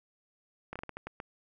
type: slowing click train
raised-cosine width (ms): 0.5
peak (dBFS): -24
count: 8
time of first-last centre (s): 0.73-1.201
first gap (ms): 26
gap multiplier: 1.31
effects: none